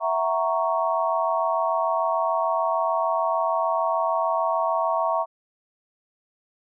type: chord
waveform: sine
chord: F# dominant seventh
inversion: third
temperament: equal with one note detuned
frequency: 659.3 / 746 / 932.3 / 1108.7 Hz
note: E5 / F#5 / A#5 / C#6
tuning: 0 / +14 / 0 / 0 cents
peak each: -24 / -30 / -26 / -26 dBFS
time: 0-5.26 s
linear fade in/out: 50 ms
effects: none